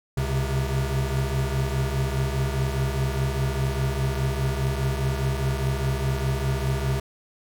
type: tone cluster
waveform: square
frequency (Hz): 67.9 / 129.9 / 134.8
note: C#2 / C3 / C#3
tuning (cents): -35 / -12 / -48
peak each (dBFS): -28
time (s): 0.17-7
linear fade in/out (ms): 5
effects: none